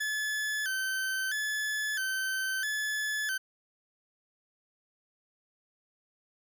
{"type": "tone with vibrato", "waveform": "40% pulse", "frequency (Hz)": 1628, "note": "G#6", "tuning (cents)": -35, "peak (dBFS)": -29, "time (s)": [0, 3.38], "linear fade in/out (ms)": 10, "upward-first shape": "square", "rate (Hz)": 0.76, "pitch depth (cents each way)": 95, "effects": []}